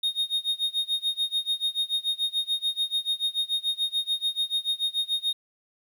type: tone with tremolo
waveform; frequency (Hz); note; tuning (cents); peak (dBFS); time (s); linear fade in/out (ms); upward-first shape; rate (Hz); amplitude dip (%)
triangle; 3708; A#7; -10; -20; 0.03-5.33; 5; sine; 6.9; 95
effects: 10-bit